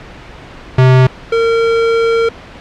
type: tone pair in turn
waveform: square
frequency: 129.1 / 458.3 Hz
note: C3 / A#4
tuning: -23 / -29 cents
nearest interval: octave + minor seventh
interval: 2194 cents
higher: second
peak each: -5 / -10 dBFS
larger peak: first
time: 0.78-1.07 / 1.32-2.29 s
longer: second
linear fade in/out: 5 ms
effects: pink hiss -33 dBFS RMS until 2.6 s + low-pass 3000 Hz 12 dB/octave